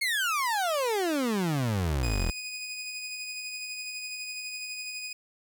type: exponential sweep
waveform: 30% pulse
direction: down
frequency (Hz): 2219 to 38.06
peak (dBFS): -23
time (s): 0.01-2.31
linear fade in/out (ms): 10
type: tone with tremolo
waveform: 20% pulse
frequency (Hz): 2489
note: D#7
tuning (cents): 0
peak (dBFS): -29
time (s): 2.03-5.13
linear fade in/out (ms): 5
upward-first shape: sine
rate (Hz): 12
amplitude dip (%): 30
effects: none